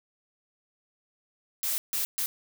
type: noise bursts at uneven times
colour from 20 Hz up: blue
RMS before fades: -29 dBFS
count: 3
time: 1.63-1.78 / 1.93-2.05 / 2.18-2.26 s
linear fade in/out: 0 ms
effects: none